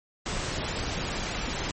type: noise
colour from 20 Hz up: pink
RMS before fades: -31 dBFS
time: 0.26-1.71 s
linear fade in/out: 0 ms
effects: MP3 32 kbps